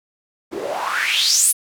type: noise with band-pass filter sweep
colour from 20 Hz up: white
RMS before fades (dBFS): -19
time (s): 0.51-1.53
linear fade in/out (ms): 20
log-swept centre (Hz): 300 to 11000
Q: 5.3
effects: none